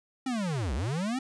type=linear two-way sweep; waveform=square; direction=down then up; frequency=270 to 56.3 to 270 Hz; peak=-29 dBFS; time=0.26-1.19 s; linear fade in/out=5 ms; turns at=0.74 s; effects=resampled to 22050 Hz